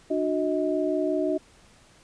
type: tone cluster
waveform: sine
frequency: 299.2 / 364.9 / 632 Hz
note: D4 / F#4 / D#5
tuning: +32 / -24 / +27 cents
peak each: -27 dBFS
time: 0.1-1.38 s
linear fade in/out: 10 ms
effects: pink hiss -56 dBFS RMS until 2.03 s + resampled to 22050 Hz